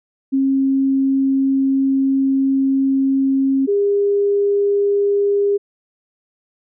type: tone pair in turn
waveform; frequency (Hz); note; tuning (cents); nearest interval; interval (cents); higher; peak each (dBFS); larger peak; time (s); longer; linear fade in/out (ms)
sine; 269.7 / 404.1; C#4 / G#4; -47 / -47; perfect fifth; 700; second; -13; neither; 0.32-3.67 / 3.67-5.58; first; 20
effects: none